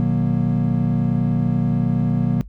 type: chord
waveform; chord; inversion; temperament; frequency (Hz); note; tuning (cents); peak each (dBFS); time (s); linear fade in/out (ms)
triangle; B major seventh; none; equal with one note detuned; 123.47 / 155.56 / 185 / 236.1; B2 / D#3 / F#3 / A#3; 0 / 0 / 0 / +22; -20; 0-2.41; 0
effects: noise-tail reverb RT60 0.1 s tail -19 dB re dry + added 50 Hz sine -35 dBFS peak until 2.48 s